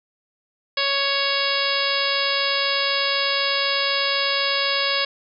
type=harmonic tone; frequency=556 Hz; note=C#5; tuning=5 cents sharp; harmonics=1 / 2 / 3 / 4 / 5 / 6 / 7 / 8 / 9; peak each=-28 / -28 / -28 / -28 / -28 / -28 / -28 / -28 / -28 dBFS; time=0.77-5.05 s; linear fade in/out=5 ms; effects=none